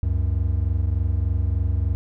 triangle tone pair together, 69.75 / 93.1 Hz, C#2 / F#2, +11 / +11 cents, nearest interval perfect fourth, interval 500 cents, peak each -20 dBFS, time 0.03-1.95 s, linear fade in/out 0 ms, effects none

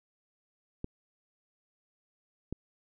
clicks, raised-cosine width 3 ms, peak -22 dBFS, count 2, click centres 0.844 / 2.526 s, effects none

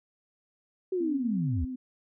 sine linear sweep, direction down, 382.4 to 64.9 Hz, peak -26 dBFS, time 0.92-1.65 s, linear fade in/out 5 ms
sine tone with vibrato, 256.5 Hz, C4, 34 cents flat, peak -33 dBFS, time 1-1.76 s, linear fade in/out 10 ms, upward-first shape sine, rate 9.1 Hz, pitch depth 23 cents each way
effects none

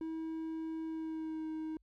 triangle tone with pitch glide, 321.5 to 314.9 Hz, E4 to D#4, -43 to +21 cents, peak -35 dBFS, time 0.01-1.77 s, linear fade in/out 2 ms, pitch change -36 cents, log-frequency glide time 0.85-1.48 s, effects added 50 Hz sine -67 dBFS peak until 1.82 s

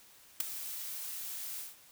blue noise with ADSR envelope, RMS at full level -26 dBFS, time 0.4-1.76 s, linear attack 4 ms, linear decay 9 ms, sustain -15 dB, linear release 170 ms, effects white hiss -59 dBFS RMS until 1.91 s

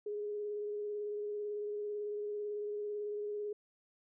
sine tone with vibrato, 415.9 Hz, G#4, 2 cents sharp, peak -36 dBFS, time 0.06-3.53 s, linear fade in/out 5 ms, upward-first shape sine, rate 18 Hz, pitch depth 18 cents each way, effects none

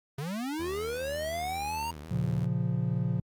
square linear sweep, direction up, 130.81 to 942 Hz, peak -32 dBFS, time 0.18-1.91 s, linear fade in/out 5 ms
sawtooth tone with vibrato, 77.78 Hz, D#2, in tune, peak -36 dBFS, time 0.59-2.46 s, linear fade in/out 10 ms, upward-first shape sine, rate 5.5 Hz, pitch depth 130 cents each way
triangle chord, Bb minor, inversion none, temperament equal, 116.54 / 138.59 / 174.61 Hz, Bb2 / Db3 / F3, 0 / 0 / 0 cents, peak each -29 dBFS, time 2.11-3.2 s, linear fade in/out 5 ms
effects Opus 48 kbps

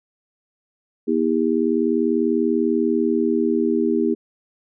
harmonic tone, 80.2 Hz, E2, 47 cents flat, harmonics 3 / 4 / 5, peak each -21 / -21 / -21 dBFS, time 1.07-4.15 s, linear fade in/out 20 ms, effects none

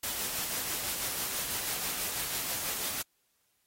white noise with tremolo, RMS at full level -33 dBFS, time 0.03-3.02 s, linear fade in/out 5 ms, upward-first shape sine, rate 6.1 Hz, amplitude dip 30%, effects white hiss -74 dBFS RMS until 3.66 s + AAC 48 kbps

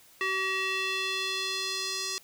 square tone with band-pass filter sweep, 381 Hz, G4, 49 cents flat, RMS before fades -31 dBFS, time 0.21-2.18 s, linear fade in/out 0 ms, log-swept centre 2100 to 5500 Hz, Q 1.9, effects white hiss -57 dBFS RMS until 2.23 s

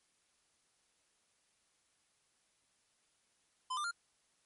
square tone with pitch steps, 1022 / 1194.5 / 1396.1 Hz, C6 / D6 / F6, -41 / +29 / -1 cents, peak -36 dBFS, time 3.7-3.913 s, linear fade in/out 10 ms, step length 71 ms, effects white hiss -75 dBFS RMS until 4.45 s + MP3 48 kbps

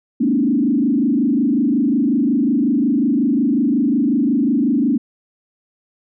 sine tone with frequency modulation, 261.6 Hz, C4, in tune, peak -13 dBFS, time 0.2-4.98 s, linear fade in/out 10 ms, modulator 25.5 Hz, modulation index 1.8, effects none

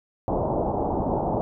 white low-pass noise, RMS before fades -25 dBFS, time 0.28-1.41 s, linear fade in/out 0 ms, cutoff 880 Hz, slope 48 dB/octave, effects none

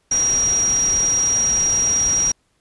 sine tone in noise, 5710 Hz, F8, 37 cents sharp, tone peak -15 dBFS, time 0.11-2.32 s, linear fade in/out 5 ms, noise pink, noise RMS -30 dBFS, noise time 0.11-2.32 s, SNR +12 dB, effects pink hiss -65 dBFS RMS until 2.6 s + resampled to 24000 Hz

